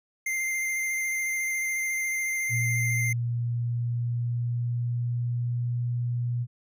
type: tone with vibrato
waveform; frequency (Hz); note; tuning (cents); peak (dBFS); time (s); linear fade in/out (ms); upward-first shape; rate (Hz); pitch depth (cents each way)
square; 2093; C7; 0; -27; 0.26-3.13; 5; square; 14; 11
type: tone with pitch glide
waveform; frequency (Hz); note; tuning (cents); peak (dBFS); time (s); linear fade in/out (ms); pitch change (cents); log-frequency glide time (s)
sine; 119 to 120.8; A#2 to B2; +36 to -38; -25; 2.49-6.47; 50; +26; 3.58-5.76
effects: none